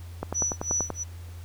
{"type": "click train", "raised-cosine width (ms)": 1, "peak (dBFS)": -15, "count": 8, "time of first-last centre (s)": [0.23, 0.903], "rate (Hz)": 10.4}
{"type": "tone with tremolo", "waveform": "sine", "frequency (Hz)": 5920, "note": "F#8", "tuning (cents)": 0, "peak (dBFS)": -23, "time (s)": [0.34, 1.04], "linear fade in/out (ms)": 20, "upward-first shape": "sine", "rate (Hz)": 3, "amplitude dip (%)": 100}
{"effects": ["added 86 Hz sine -38 dBFS peak until 1.44 s", "pink hiss -53 dBFS RMS until 1.44 s"]}